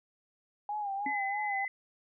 sine tone with vibrato, 814 Hz, G#5, 35 cents flat, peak -32 dBFS, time 0.69-1.65 s, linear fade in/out 2 ms, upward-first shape sine, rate 3.1 Hz, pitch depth 71 cents each way
sine tone with exponential decay, 272.6 Hz, C#4, 29 cents flat, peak -33 dBFS, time 1.06-1.17 s, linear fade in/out 5 ms, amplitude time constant 22 ms
sine tone with tremolo, 2026 Hz, B6, 44 cents sharp, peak -32 dBFS, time 1.06-1.68 s, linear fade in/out 2 ms, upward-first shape triangle, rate 2.4 Hz, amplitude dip 35%
effects none

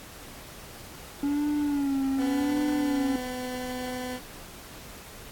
triangle tone with vibrato, 281.9 Hz, C#4, 29 cents sharp, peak -22 dBFS, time 1.23-3.16 s, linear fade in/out 2 ms, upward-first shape sine, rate 0.87 Hz, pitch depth 82 cents each way
20% pulse tone with pitch glide, 250 to 251.9 Hz, B3 to B3, +21 to +34 cents, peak -27 dBFS, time 2.17-4.2 s, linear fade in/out 50 ms, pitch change +13 cents, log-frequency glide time 2.37-2.76 s
clicks, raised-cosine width 0.5 ms, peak -28 dBFS, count 11, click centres 2.188 / 2.22 / 2.267 / 2.303 / 2.444 / 2.5 / 2.578 / 2.609 / 2.649 / 2.693 / 2.724 s
effects pink hiss -45 dBFS RMS until 5.31 s + AAC 64 kbps

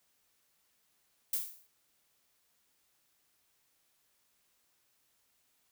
violet noise with exponential decay, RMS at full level -29 dBFS, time 1.33-1.67 s, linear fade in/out 5 ms, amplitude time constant 72 ms, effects white hiss -74 dBFS RMS until 5.71 s

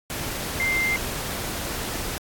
sine tone in noise, 2093 Hz, C7, in tune, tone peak -21 dBFS, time 0.6-0.96 s, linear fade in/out 0 ms, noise pink, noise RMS -30 dBFS, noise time 0.1-2.18 s, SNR +6 dB, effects AAC 64 kbps

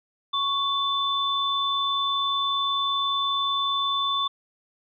sine tone pair together, 1108.7 / 3520 Hz, C#6 / A7, 0 / 0 cents, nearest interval octave + minor sixth, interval 2000 cents, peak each -25 dBFS, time 0.33-4.28 s, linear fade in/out 10 ms, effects none

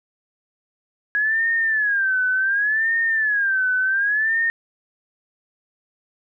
sine tone with vibrato, 1661.2 Hz, G#6, in tune, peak -17 dBFS, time 1.15-4.5 s, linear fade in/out 0 ms, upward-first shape sine, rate 0.68 Hz, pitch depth 170 cents each way, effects none

